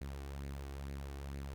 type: tone with flanger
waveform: sawtooth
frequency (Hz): 69.3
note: C#2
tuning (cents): 0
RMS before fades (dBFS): -44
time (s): 0.01-1.54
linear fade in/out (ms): 0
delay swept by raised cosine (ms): 0.44 to 2.74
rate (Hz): 2.2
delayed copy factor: +0.5
effects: none